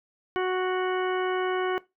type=harmonic tone; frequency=369.5 Hz; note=F#4; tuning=2 cents flat; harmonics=1 / 2 / 3 / 4 / 5 / 6 / 8; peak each=-25 / -32 / -33 / -35 / -40 / -40 / -41 dBFS; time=0.36-1.78 s; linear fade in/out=0 ms; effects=noise-tail reverb RT60 0.2 s tail -19 dB re dry